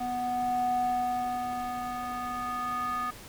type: tone with band-pass filter sweep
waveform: square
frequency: 246.7 Hz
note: B3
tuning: 2 cents flat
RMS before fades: -31 dBFS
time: 0-3.11 s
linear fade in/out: 10 ms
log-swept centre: 620 to 1300 Hz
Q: 5
effects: pink hiss -47 dBFS RMS until 3.28 s